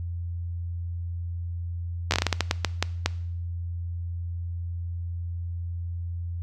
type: slowing click train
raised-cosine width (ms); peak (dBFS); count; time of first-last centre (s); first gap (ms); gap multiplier
0.2; -4; 13; 2.11-3.06; 12; 1.31
effects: noise-tail reverb RT60 0.7 s tail -20 dB re dry + added 86 Hz sine -29 dBFS peak until 6.42 s